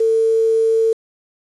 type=tone with quantisation; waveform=sine; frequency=448.8 Hz; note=A4; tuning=34 cents sharp; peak=-12 dBFS; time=0-0.93 s; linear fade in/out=5 ms; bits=6; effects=resampled to 22050 Hz